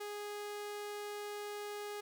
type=tone; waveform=sawtooth; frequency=413.8 Hz; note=G#4; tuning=6 cents flat; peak=-37 dBFS; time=0-2.01 s; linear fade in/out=10 ms; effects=none